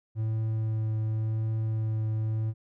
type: tone with vibrato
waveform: triangle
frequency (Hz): 110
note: A2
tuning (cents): 0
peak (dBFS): -24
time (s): 0.15-2.54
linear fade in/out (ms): 50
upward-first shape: triangle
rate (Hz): 0.9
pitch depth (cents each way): 12
effects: none